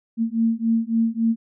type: beating tone pair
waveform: sine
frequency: 225.7 / 229.3 Hz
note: A3 / A#3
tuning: +44 / -28 cents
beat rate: 3.6 Hz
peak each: -21 dBFS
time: 0.17-1.36 s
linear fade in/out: 50 ms
effects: none